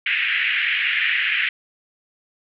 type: band-pass noise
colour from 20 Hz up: pink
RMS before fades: -21 dBFS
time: 0.06-1.49 s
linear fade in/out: 5 ms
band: 1700 to 2900 Hz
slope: 48 dB/octave
effects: none